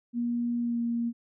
sine tone with pitch glide, 238.3 to 234.7 Hz, A#3 to A#3, +38 to +12 cents, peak -26 dBFS, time 0.13-1.13 s, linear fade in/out 50 ms, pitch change -26 cents, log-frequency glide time 0.6-0.8 s, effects none

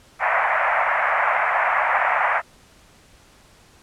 pink band-pass noise, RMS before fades -20 dBFS, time 0.19-2.42 s, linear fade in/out 50 ms, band 640 to 2200 Hz, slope 48 dB/octave, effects pink hiss -52 dBFS RMS until 3.82 s + low-pass 10000 Hz 12 dB/octave

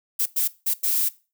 violet noise bursts at uneven times, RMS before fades -22 dBFS, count 4, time 0.19-0.26 / 0.36-0.48 / 0.66-0.74 / 0.83-1.09 s, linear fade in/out 10 ms, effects noise-tail reverb RT60 0.3 s tail -19 dB re dry

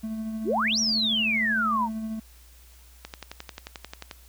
triangle tone with tremolo, 220 Hz, A3, in tune, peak -26 dBFS, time 0.03-2.2 s, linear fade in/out 10 ms, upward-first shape sine, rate 13 Hz, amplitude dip 30%
sine exponential two-way sweep, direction up then down, 269 to 5900 to 879 Hz, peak -22 dBFS, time 0.44-1.89 s, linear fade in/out 50 ms, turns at 0.79 s
click train, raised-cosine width 0.2 ms, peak -19 dBFS, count 13, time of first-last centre 3.05-4.112 s, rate 11.3 Hz
effects added 60 Hz sine -50 dBFS peak until 4.28 s + white hiss -56 dBFS RMS until 4.28 s

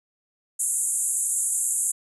white band-pass noise, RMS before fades -25 dBFS, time 0.59-1.92 s, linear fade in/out 10 ms, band 7000 to 11000 Hz, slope 96 dB/octave, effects none

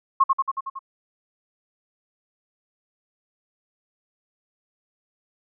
sine tone with echo, 1080 Hz, C#6, 45 cents flat, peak -12 dBFS, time 0.2-0.24 s, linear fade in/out 10 ms, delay 92 ms, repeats 6, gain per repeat -3 dB, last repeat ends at 0.792 s, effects none

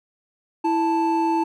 triangle tone pair together, 329.6 / 879.9 Hz, E4 / A5, 0 / 0 cents, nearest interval octave + perfect fourth, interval 1700 cents, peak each -19 dBFS, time 0.64-1.44 s, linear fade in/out 10 ms, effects none

